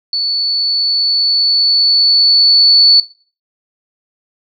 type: tone with level ramp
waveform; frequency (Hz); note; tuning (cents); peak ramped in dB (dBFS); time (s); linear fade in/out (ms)
sine; 4455; C#8; +8; -13 to -3; 0.13-3; 2
effects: noise-tail reverb RT60 0.4 s tail -18 dB re dry